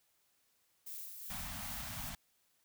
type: noise with tremolo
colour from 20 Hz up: violet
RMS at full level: -45 dBFS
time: 0.86-2.1 s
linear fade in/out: 10 ms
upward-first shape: sine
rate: 2.6 Hz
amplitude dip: 40%
type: band-stop noise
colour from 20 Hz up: pink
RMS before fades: -45 dBFS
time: 1.3-2.15 s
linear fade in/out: 2 ms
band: 270 to 620 Hz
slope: 96 dB/octave
effects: white hiss -75 dBFS RMS until 2.64 s